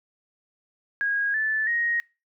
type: tone with pitch steps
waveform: sine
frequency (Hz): 1640 / 1750 / 1876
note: G#6 / A6 / A#6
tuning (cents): -22 / -10 / +11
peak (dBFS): -22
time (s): 1.01-2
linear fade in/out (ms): 0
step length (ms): 330
effects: noise-tail reverb RT60 0.3 s tail -25 dB re dry